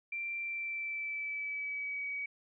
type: tone with pitch glide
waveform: sine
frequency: 2358 to 2267 Hz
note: D7 to C#7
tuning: +6 to +38 cents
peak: -35 dBFS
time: 0.12-2.26 s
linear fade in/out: 5 ms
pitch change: -68 cents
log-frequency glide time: 0.39-2.04 s
effects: none